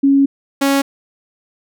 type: tone pair in turn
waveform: sine / sawtooth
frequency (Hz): 276.4 / 276.4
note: C#4 / C#4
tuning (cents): -5 / -5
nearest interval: unison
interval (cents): 0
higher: neither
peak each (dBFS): -8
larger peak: neither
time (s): 0.03-0.26 / 0.61-0.82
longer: first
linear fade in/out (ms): 10
effects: none